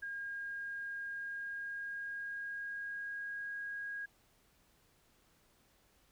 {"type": "tone with pitch glide", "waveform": "sine", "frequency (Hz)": [1620, 1638.8], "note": ["G#6", "G#6"], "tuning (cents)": [-43, -24], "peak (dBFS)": -39, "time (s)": [0.02, 4.06], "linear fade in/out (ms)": 10, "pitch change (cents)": 19, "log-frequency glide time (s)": [0.99, 3.53], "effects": ["pink hiss -70 dBFS RMS until 6.11 s"]}